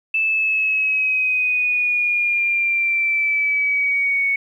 sine exponential sweep, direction down, 2637 to 2216 Hz, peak -16 dBFS, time 0.14-4.36 s, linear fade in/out 5 ms, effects 9-bit

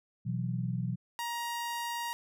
sine chord, B suspended fourth, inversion none, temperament equal, 123.47 / 164.81 / 185 Hz, B2 / E3 / F#3, 0 / 0 / 0 cents, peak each -33 / -36 / -36 dBFS, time 0.25-0.96 s, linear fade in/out 20 ms
sawtooth tone, 943 Hz, A#5, 20 cents sharp, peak -30 dBFS, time 1.19-2.13 s, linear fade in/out 0 ms
effects none

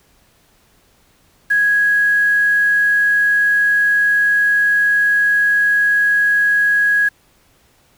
sine tone with quantisation, 1661.2 Hz, G#6, in tune, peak -11 dBFS, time 1.5-7.09 s, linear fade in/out 10 ms, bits 6, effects pink hiss -55 dBFS RMS until 7.97 s

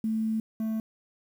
sine / triangle tone pair in turn, 220.7 / 220.7 Hz, A3 / A3, +5 / +5 cents, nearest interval unison, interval 0 cents, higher neither, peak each -25 dBFS, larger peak neither, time 0.04-0.4 / 0.6-0.8 s, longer first, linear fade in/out 2 ms, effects 9-bit

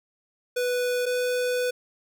square tone pair in turn, 493.9 / 496.5 Hz, B4 / B4, 0 / +9 cents, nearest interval unison, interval 9 cents, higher second, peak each -24 dBFS, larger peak neither, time 0.56-1.06 / 1.06-1.71 s, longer second, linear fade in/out 10 ms, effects none

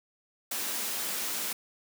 white high-pass noise, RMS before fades -33 dBFS, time 0.51-1.53 s, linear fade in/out 5 ms, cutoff 170 Hz, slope 96 dB/octave, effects none

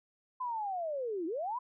sine linear two-way sweep, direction down then up, 1029 to 311.1 to 1029 Hz, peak -33 dBFS, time 0.4-1.59 s, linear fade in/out 10 ms, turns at 1.26 s, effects none

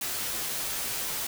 white noise with comb filter, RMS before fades -32 dBFS, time 0.01-1.27 s, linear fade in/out 5 ms, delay 11 ms, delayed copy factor -0.55, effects none

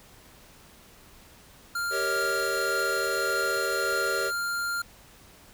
square tone, 1396.9 Hz, F6, in tune, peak -28 dBFS, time 1.75-4.82 s, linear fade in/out 5 ms
square chord, Eb dominant seventh, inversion first, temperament equal with one note detuned, 392 / 466.2 / 554.4 / 633.9 Hz, G4 / Bb4 / Db5 / Eb5, 0 / 0 / 0 / +32 cents, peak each -33 / -35 / -34 / -38 dBFS, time 1.9-4.32 s, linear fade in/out 50 ms
effects pink hiss -53 dBFS RMS until 5.53 s

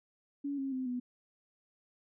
sine tone with pitch steps, 282.9 / 270.6 / 258.8 / 247.6 Hz, C#4 / C#4 / C4 / B3, +35 / -42 / -19 / +5 cents, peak -33 dBFS, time 0.44-1 s, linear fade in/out 10 ms, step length 140 ms, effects none

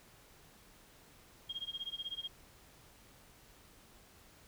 sine tone with tremolo, 3240 Hz, G#7, 43 cents flat, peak -36 dBFS, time 1.49-2.28 s, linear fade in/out 10 ms, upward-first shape sine, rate 16 Hz, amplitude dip 95%, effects pink hiss -61 dBFS RMS until 4.47 s

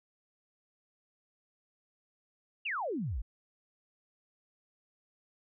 sine exponential sweep, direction down, 2973 to 43.65 Hz, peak -32 dBFS, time 2.65-3.22 s, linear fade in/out 10 ms, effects none

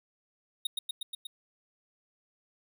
square tone with echo, 3729 Hz, A#7, in tune, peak -28 dBFS, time 0.65-0.67 s, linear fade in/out 5 ms, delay 120 ms, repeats 5, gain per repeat -2 dB, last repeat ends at 1.27 s, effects none

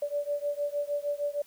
sine beating tone pair, 577 / 583.5 Hz, D5 / D5, -31 / -11 cents, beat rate 6.5 Hz, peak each -31 / -32 dBFS, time 0.02-1.42 s, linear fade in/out 5 ms, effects white hiss -58 dBFS RMS until 1.46 s

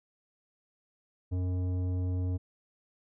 triangle tone with tanh clipping, 91 Hz, F#2, 28 cents flat, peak -30 dBFS, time 1.31-2.38 s, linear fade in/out 20 ms, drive 16 dB, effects none

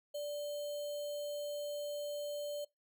sine tone with sample-and-hold, 585 Hz, D5, 7 cents flat, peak -37 dBFS, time 0.14-2.65 s, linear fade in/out 10 ms, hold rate 3675 Hz, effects noise-tail reverb RT60 0.2 s tail -24 dB re dry

